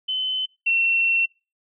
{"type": "tone pair in turn", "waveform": "sine", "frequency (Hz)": [3044, 2713], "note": ["F#7", "E7"], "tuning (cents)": [48, 49], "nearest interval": "major second", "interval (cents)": 199, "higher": "first", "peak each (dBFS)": [-22, -17], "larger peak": "second", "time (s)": [[0.08, 0.46], [0.66, 1.26]], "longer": "second", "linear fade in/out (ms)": 10, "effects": ["noise-tail reverb RT60 0.3 s tail -24 dB re dry"]}